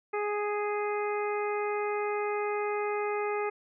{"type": "harmonic tone", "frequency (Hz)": 415.3, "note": "G#4", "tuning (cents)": 0, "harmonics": [1, 2, 3, 4, 5, 6], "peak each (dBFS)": [-30, -35, -37, -45, -40, -43], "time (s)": [0.13, 3.5], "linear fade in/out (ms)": 10, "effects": []}